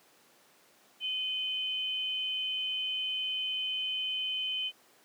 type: tone pair together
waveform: sine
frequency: 2489 / 3055 Hz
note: D#7 / G7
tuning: 0 / -45 cents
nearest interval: major third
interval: 355 cents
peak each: -40 / -31 dBFS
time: 1-4.72 s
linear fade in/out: 50 ms
effects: pink hiss -62 dBFS RMS until 5.04 s + high-pass 300 Hz 12 dB/octave